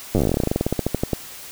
slowing click train, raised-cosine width 2 ms, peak -6 dBFS, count 27, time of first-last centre 0.15-1.133 s, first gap 9 ms, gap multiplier 1.1, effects white hiss -38 dBFS RMS until 1.51 s

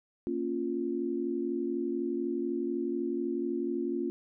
sine chord, Bb minor, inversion none, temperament equal, 233.1 / 277.2 / 349.2 Hz, Bb3 / Db4 / F4, 0 / 0 / 0 cents, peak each -36 / -34 / -32 dBFS, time 0.27-4.1 s, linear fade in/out 0 ms, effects none

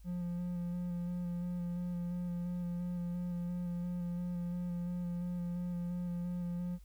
triangle tone with vibrato, 175.8 Hz, F3, 12 cents sharp, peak -33 dBFS, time 0.04-6.79 s, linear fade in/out 50 ms, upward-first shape square, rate 2.9 Hz, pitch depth 14 cents each way, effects added 50 Hz sine -52 dBFS peak until 6.84 s + white hiss -71 dBFS RMS until 6.84 s

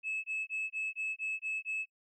sine tone bursts, 2597 Hz, E7, 26 cents flat, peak -31 dBFS, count 8, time 0.03-1.857 s, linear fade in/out 50 ms, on 210 ms, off 21 ms, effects noise-tail reverb RT60 0.1 s tail -25 dB re dry + tanh soft clip ceiling -30 dBFS

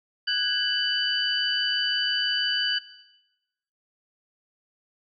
sine tone cluster, 1497 / 1643 / 2983 / 4644 Hz, F#6 / G#6 / F#7 / D8, +20 / -19 / +13 / -20 cents, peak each -31 / -30 / -26 / -29 dBFS, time 0.27-2.79 s, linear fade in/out 10 ms, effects noise-tail reverb RT60 1.0 s tail -18 dB re dry

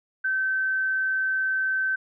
sine tone, 1541 Hz, G6, 30 cents flat, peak -22 dBFS, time 0.24-1.96 s, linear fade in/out 10 ms, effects none

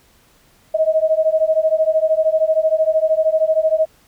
sine beating tone pair, 627 / 640 Hz, D#5 / D#5, +13 / +49 cents, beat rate 13 Hz, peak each -16 dBFS, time 0.74-3.86 s, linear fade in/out 10 ms, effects pink hiss -54 dBFS RMS until 4.07 s

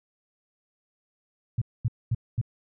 sine tone bursts, 115.7 Hz, A#2, 13 cents flat, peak -21 dBFS, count 4, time 1.58-2.414 s, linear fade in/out 5 ms, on 36 ms, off 230 ms, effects none

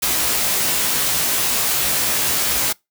white noise with comb filter, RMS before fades -19 dBFS, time 0.02-2.73 s, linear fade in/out 10 ms, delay 16 ms, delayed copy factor +0.85, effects noise-tail reverb RT60 0.2 s tail -25 dB re dry

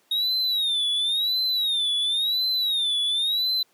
triangle tone with vibrato, 3729 Hz, A#7, in tune, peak -20 dBFS, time 0.11-3.63 s, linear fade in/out 5 ms, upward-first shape sine, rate 0.95 Hz, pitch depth 150 cents each way, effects pink hiss -63 dBFS RMS until 3.73 s + high-pass 300 Hz 12 dB/octave

